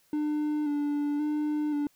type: tone with vibrato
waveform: triangle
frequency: 295.7 Hz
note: D4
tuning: 12 cents sharp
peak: -24 dBFS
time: 0.13-1.87 s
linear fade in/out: 2 ms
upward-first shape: square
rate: 0.94 Hz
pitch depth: 26 cents each way
effects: white hiss -66 dBFS RMS until 1.95 s